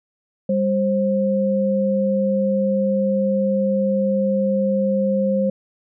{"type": "tone pair together", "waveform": "sine", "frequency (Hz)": [198.8, 530.1], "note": ["G3", "C5"], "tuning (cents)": [25, 23], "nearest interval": "octave + perfect fourth", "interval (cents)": 1698, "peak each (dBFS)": -19, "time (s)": [0.49, 5.5], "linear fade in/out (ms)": 5, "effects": []}